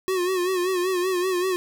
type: tone with vibrato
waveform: square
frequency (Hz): 365.7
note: F#4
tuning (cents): -20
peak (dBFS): -22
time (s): 0.08-1.56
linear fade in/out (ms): 0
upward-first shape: sine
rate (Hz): 5.2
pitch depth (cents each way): 70
effects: none